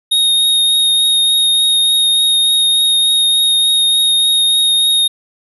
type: tone with vibrato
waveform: square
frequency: 3723 Hz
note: A#7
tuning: 3 cents flat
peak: -10 dBFS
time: 0.11-5.08 s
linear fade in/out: 10 ms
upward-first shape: triangle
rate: 3.4 Hz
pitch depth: 13 cents each way
effects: none